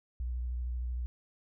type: tone with vibrato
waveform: sine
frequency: 61.1 Hz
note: B1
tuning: 18 cents flat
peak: -32 dBFS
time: 0.2-1.06 s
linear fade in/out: 0 ms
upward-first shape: sine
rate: 13 Hz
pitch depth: 39 cents each way
effects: none